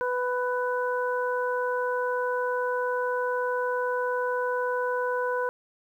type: harmonic tone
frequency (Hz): 496.8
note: B4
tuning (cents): +10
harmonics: 1 / 2 / 3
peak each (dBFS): -27 / -30 / -32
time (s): 0.01-5.49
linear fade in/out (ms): 0
effects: 10-bit